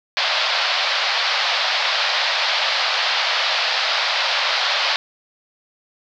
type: band-pass noise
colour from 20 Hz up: white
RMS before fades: -20 dBFS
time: 0.17-4.96 s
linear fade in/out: 0 ms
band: 560 to 4800 Hz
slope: 48 dB/octave
effects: none